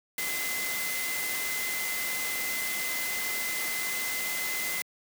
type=tone in noise; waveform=sine; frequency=2047 Hz; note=C7; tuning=38 cents flat; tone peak=-33 dBFS; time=0.18-4.82 s; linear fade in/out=2 ms; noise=white; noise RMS=-33 dBFS; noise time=0.18-4.82 s; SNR=-3 dB; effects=high-pass 150 Hz 12 dB/octave